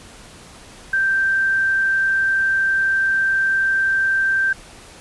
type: tone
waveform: sine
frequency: 1568 Hz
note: G6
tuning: in tune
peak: -15 dBFS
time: 0.93-4.53 s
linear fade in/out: 5 ms
effects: pink hiss -42 dBFS RMS until 5 s + resampled to 24000 Hz